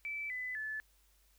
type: tone with pitch steps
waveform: sine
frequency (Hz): 2317 / 2005 / 1735.8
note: D7 / B6 / A6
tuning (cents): -24 / +26 / -24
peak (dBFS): -37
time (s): 0.05-0.8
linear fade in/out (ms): 0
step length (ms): 250
effects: added 50 Hz sine -68 dBFS peak until 1.38 s + white hiss -71 dBFS RMS until 1.38 s